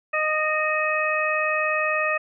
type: harmonic tone with a mistuned harmonic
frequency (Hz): 617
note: D#5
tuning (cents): -15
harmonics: 1 / 2 / 3 / 4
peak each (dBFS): -26 / -26 / -26 / -26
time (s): 0.13-2.18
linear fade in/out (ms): 10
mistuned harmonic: 4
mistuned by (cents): +52
effects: none